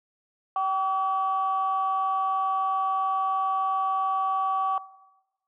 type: tone pair together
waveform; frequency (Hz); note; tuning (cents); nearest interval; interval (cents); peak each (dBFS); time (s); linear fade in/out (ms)
sine; 769 / 1142; G5 / D6; -33 / -49; perfect fifth; 684; -25; 0.56-4.78; 2
effects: noise-tail reverb RT60 1.0 s tail -18 dB re dry + tanh soft clip ceiling -16 dBFS